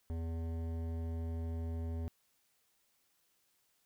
sine tone with hard clipping, 82.41 Hz, E2, in tune, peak -38 dBFS, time 0.1-2.08 s, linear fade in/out 0 ms, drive 14 dB, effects white hiss -75 dBFS RMS until 3.85 s

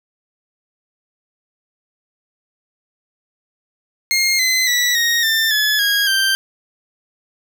20% pulse tone with pitch steps, 2133 / 2041 / 1953.7 / 1869.8 / 1789.5 / 1712.6 / 1639.1 / 1568.7 Hz, C7 / C7 / B6 / A#6 / A6 / A6 / G#6 / G6, +33 / -44 / -19 / +5 / +29 / -47 / -23 / +1 cents, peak -9 dBFS, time 4.11-6.35 s, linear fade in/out 0 ms, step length 280 ms, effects none

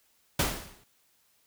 pink noise with exponential decay, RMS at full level -23 dBFS, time 0.39-0.84 s, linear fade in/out 5 ms, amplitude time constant 97 ms, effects white hiss -68 dBFS RMS until 1.46 s

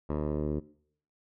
10% pulse tone with low-pass filter sweep, 75.2 Hz, D2, 42 cents sharp, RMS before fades -31 dBFS, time 0.09-0.6 s, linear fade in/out 10 ms, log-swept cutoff 870 to 380 Hz, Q 1.3, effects noise-tail reverb RT60 0.6 s tail -20 dB re dry

